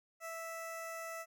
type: tone with notch filter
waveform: 15% pulse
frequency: 658 Hz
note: E5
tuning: 3 cents flat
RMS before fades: -44 dBFS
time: 0.2-1.26 s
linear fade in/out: 50 ms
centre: 3400 Hz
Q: 1.7
effects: none